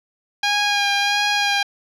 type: tone with vibrato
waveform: 10% pulse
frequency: 814 Hz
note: G#5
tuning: 35 cents flat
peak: -8 dBFS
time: 0.43-1.63 s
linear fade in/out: 5 ms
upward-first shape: sine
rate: 1.5 Hz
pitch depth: 21 cents each way
effects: low-pass 6000 Hz 12 dB/octave